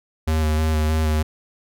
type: tone with vibrato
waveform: square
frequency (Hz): 78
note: D#2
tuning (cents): +5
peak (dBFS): -18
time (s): 0.27-1.23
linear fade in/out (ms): 10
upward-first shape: square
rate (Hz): 3.2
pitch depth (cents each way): 19
effects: none